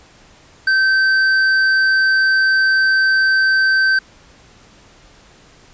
triangle tone with tanh clipping, 1549 Hz, G6, 21 cents flat, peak -13 dBFS, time 0.67-3.99 s, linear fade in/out 5 ms, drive 14 dB, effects pink hiss -47 dBFS RMS until 5.73 s + resampled to 16000 Hz

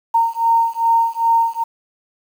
sine beating tone pair, 918 / 920.5 Hz, A#5 / A#5, -27 / -22 cents, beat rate 2.5 Hz, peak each -16 dBFS, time 0.14-1.64 s, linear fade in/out 10 ms, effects 7-bit

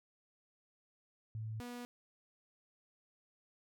sine / sawtooth tone pair in turn, 110 / 243.1 Hz, A2 / B3, 0 / -27 cents, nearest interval octave + major second, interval 1373 cents, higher second, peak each -39 / -40 dBFS, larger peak first, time 1.35-1.6 / 1.6-1.85 s, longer neither, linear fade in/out 0 ms, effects none

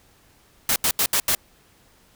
white noise bursts at uneven times, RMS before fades -20 dBFS, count 5, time 0.69-0.76 / 0.84-0.91 / 0.99-1.06 / 1.13-1.2 / 1.28-1.35 s, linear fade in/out 2 ms, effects pink hiss -57 dBFS RMS until 2.15 s

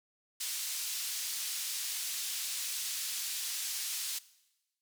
pink band-pass noise, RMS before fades -37 dBFS, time 0.4-4.19 s, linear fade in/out 10 ms, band 4000 to 15000 Hz, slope 12 dB/octave, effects noise-tail reverb RT60 1.0 s tail -19 dB re dry

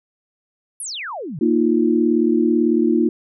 sine exponential sweep, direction down, 11510 to 130 Hz, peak -26 dBFS, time 0.8-1.39 s, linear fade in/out 2 ms
sine chord, Bb suspended fourth, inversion none, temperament equal, 233.1 / 311.1 / 349.2 Hz, Bb3 / Eb4 / F4, 0 / 0 / 0 cents, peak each -18 / -18 / -18 dBFS, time 1.41-3.09 s, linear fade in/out 5 ms
effects none

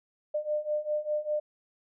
sine beating tone pair, 599 / 604 Hz, D5 / D5, +34 / +48 cents, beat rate 5 Hz, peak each -32 / -30 dBFS, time 0.34-1.4 s, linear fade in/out 10 ms, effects none

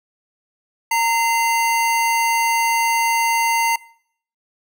square tone pair together, 922 / 2065 Hz, A#5 / C7, -19 / -23 cents, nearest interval octave + major second, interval 1396 cents, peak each -18 / -22 dBFS, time 0.91-3.76 s, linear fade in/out 5 ms, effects noise-tail reverb RT60 0.6 s tail -21 dB re dry

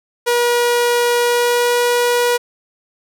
sawtooth tone with pitch glide, 480.5 to 483.6 Hz, B4 to B4, -48 to -36 cents, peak -9 dBFS, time 0.26-2.38 s, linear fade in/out 20 ms, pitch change +12 cents, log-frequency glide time 1.2-1.77 s, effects none

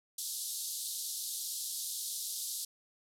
white band-pass noise, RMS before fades -39 dBFS, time 0.18-2.65 s, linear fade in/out 5 ms, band 3600 to 13000 Hz, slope 48 dB/octave, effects none

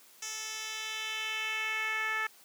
10% pulse tone with band-pass filter sweep, 437.5 Hz, A4, 10 cents flat, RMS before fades -35 dBFS, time 0.22-2.27 s, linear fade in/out 5 ms, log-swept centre 5800 to 1700 Hz, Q 2.1, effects white hiss -58 dBFS RMS until 2.44 s + high-pass 200 Hz 12 dB/octave

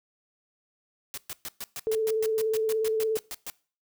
white noise bursts, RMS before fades -36 dBFS, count 16, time 1.14-3.5 s, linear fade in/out 0 ms, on 35 ms, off 120 ms
sine tone with vibrato, 440 Hz, A4, in tune, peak -23 dBFS, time 1.87-3.17 s, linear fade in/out 0 ms, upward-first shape sine, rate 17 Hz, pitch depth 23 cents each way
effects noise-tail reverb RT60 0.4 s tail -22 dB re dry

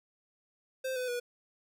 square tone with pitch steps, 522 / 503.6 / 485.9 Hz, C5 / B4 / B4, -4 / +34 / -28 cents, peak -33 dBFS, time 0.84-1.2 s, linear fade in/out 10 ms, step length 120 ms, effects none

